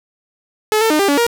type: tone with pitch steps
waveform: sawtooth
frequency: 429.6 / 447.1 / 305.1 / 397.1 / 285.5 / 471 Hz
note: A4 / A4 / D#4 / G4 / D4 / A#4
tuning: -41 / +28 / -34 / +22 / -49 / +18 cents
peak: -8 dBFS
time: 0.72-1.266 s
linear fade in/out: 0 ms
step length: 91 ms
effects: none